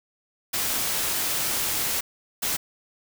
white noise bursts at uneven times, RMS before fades -26 dBFS, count 2, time 0.53-2.01 / 2.42-2.57 s, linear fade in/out 10 ms, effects none

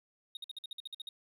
triangle tone bursts, 3729 Hz, A#7, in tune, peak -38 dBFS, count 11, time 0.35-1.09 s, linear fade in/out 2 ms, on 20 ms, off 52 ms, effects none

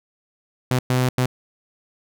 sawtooth tone bursts at uneven times, 127 Hz, B2, 49 cents sharp, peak -13 dBFS, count 3, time 0.71-0.79 / 0.9-1.09 / 1.18-1.26 s, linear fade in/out 2 ms, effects none

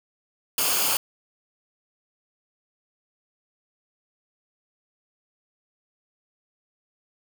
white noise with comb filter, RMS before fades -23 dBFS, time 0.58-0.97 s, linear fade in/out 2 ms, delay 0.52 ms, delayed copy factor -0.6, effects none

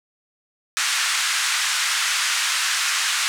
pink band-pass noise, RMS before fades -22 dBFS, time 0.77-3.28 s, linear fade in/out 0 ms, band 1300 to 9100 Hz, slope 24 dB/octave, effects none

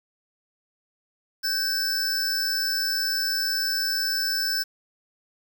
square tone pair together, 1568 / 5274 Hz, G6 / E8, 0 / 0 cents, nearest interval octave + major sixth, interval 2100 cents, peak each -29 / -25 dBFS, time 1.43-4.64 s, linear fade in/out 20 ms, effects 8-bit

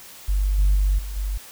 sine tone with level steps, 48.77 Hz, G1, 8 cents flat, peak -17 / -13 / -15 / -28 / -22 dBFS, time 0.28-1.38 s, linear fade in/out 10 ms, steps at 0.58 / 0.75 / 0.98 / 1.16 s, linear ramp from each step 10 ms, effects tanh soft clip ceiling -11 dBFS + white hiss -43 dBFS RMS until 1.51 s

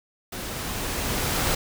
pink noise with level ramp, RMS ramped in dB -34 to -23 dBFS, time 0.32-1.55 s, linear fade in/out 5 ms, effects none

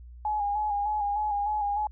sine tone with vibrato, 830.6 Hz, G#5, in tune, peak -25 dBFS, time 0.25-1.87 s, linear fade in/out 2 ms, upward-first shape square, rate 3.3 Hz, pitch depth 34 cents each way, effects added 60 Hz sine -43 dBFS peak until 1.91 s

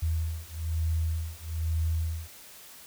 sine beating tone pair, 80.3 / 81.4 Hz, E2 / E2, -45 / -21 cents, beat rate 1.1 Hz, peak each -30 dBFS, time 0.02-2.28 s, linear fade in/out 10 ms, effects white hiss -49 dBFS RMS until 2.86 s

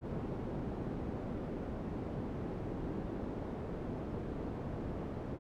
white low-pass noise, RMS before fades -40 dBFS, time 0.01-5.39 s, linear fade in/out 50 ms, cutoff 360 Hz, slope 12 dB/octave, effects none

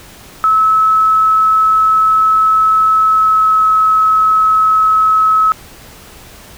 sine tone with pitch glide, 1297 to 1288.8 Hz, E6 to E6, -28 to -39 cents, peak -7 dBFS, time 0.44-5.52 s, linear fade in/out 0 ms, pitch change -11 cents, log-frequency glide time 2.98-3.63 s, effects pink hiss -37 dBFS RMS until 6.57 s

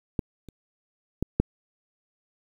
clicks, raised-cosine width 3 ms, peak -12 / -30 / -12 / -6 dBFS, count 4, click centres 0.192 / 0.487 / 1.226 / 1.4 s, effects 8-bit

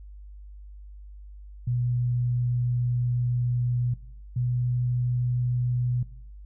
sine tone pair in turn, 122.3 / 123.22 Hz, B2 / B2, -16 / -4 cents, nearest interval unison, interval 12 cents, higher second, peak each -23 dBFS, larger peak neither, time 1.67-3.94 / 4.36-6.03 s, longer first, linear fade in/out 5 ms, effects noise-tail reverb RT60 0.6 s tail -17 dB re dry + added 50 Hz sine -41 dBFS peak until 6.45 s

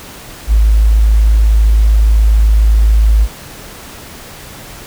sine tone, 53.6 Hz, A1, 45 cents flat, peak -5 dBFS, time 0.47-3.28 s, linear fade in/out 50 ms, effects pink hiss -32 dBFS RMS until 4.86 s

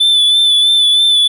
triangle tone with vibrato, 3500 Hz, A7, 10 cents flat, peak -6 dBFS, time 0-1.28 s, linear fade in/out 10 ms, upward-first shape sine, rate 3.1 Hz, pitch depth 30 cents each way, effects none

